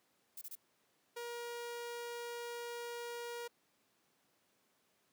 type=noise bursts; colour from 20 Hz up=violet; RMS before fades=-47 dBFS; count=3; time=0.37-0.554 s; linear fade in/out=5 ms; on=44 ms; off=26 ms
type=tone; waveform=sawtooth; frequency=475.1 Hz; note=A#4; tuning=33 cents sharp; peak=-38 dBFS; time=1.16-3.48 s; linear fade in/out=10 ms
effects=pink hiss -75 dBFS RMS until 5.12 s + high-pass 200 Hz 12 dB/octave

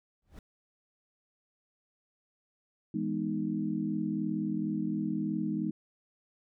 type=noise with exponential growth; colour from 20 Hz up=brown; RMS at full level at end=-42 dBFS; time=0.22-0.39 s; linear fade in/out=2 ms; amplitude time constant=35 ms
type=chord; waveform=sine; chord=E major seventh; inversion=none; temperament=equal; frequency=164.81 / 207.7 / 246.9 / 311.1 Hz; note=E3 / G#3 / B3 / D#4; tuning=0 / 0 / 0 / 0 cents; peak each=-37 / -33 / -37 / -34 dBFS; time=2.94-5.71 s; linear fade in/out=5 ms
effects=none

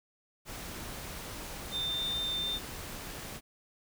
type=tone in noise; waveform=sine; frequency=3599 Hz; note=A7; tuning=38 cents sharp; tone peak=-31 dBFS; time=1.71-2.6 s; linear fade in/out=50 ms; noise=pink; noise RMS=-42 dBFS; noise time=0.45-3.41 s; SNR=+8 dB; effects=none

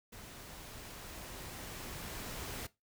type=noise with level ramp; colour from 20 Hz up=pink; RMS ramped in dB=-51 to -42 dBFS; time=0.12-2.67 s; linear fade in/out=10 ms; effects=noise-tail reverb RT60 0.2 s tail -18 dB re dry

